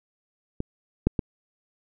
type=clicks; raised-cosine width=3 ms; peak=-15 / -6 / -11 dBFS; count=3; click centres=0.604 / 1.07 / 1.192 s; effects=none